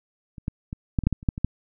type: clicks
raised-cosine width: 5 ms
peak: -27 / -14 / -19 / -9 / -17 / -6 / -12 / -28 / -8 / -19 / -8 dBFS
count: 11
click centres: 0.382 / 0.481 / 0.729 / 0.988 / 1.037 / 1.07 / 1.127 / 1.229 / 1.288 / 1.379 / 1.446 s
effects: none